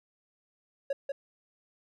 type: tone with echo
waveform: triangle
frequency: 554.4 Hz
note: C#5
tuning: in tune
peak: -25 dBFS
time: 0.9-0.93 s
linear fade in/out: 5 ms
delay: 190 ms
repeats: 1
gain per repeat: -3 dB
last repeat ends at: 1.12 s
effects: none